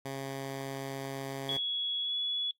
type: tone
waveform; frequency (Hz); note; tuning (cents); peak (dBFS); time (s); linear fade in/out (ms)
10% pulse; 136; C#3; -33; -28; 0.05-1.57; 5
type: tone with pitch glide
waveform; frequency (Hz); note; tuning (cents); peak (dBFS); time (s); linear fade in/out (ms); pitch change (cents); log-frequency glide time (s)
sine; 3357 to 3394; G#7 to G#7; +18 to +37; -30; 1.49-2.51; 2; +19; 2.01-2.14
effects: noise-tail reverb RT60 0.1 s tail -18 dB re dry + AAC 64 kbps